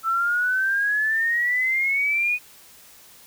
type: exponential sweep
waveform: sine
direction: up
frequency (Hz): 1318.5 to 2489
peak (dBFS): -19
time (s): 0.03-2.39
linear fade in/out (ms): 50
effects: white hiss -49 dBFS RMS until 3.26 s